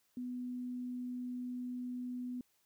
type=tone; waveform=sine; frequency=248.3 Hz; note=B3; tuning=9 cents sharp; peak=-38 dBFS; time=0.17-2.41 s; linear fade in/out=2 ms; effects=white hiss -75 dBFS RMS until 2.65 s